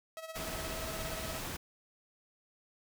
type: tone with tremolo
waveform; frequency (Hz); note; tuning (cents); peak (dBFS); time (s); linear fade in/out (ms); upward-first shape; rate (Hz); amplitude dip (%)
sawtooth; 645; E5; -38; -36; 0.17-1.4; 0; sine; 17; 70
type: noise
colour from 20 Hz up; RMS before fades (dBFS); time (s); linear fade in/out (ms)
pink; -40; 0.35-1.57; 10
effects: none